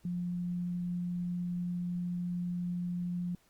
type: tone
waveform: sine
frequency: 176.4 Hz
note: F3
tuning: 18 cents sharp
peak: -32 dBFS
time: 0.05-3.35 s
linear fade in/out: 2 ms
effects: pink hiss -68 dBFS RMS until 3.49 s + Opus 48 kbps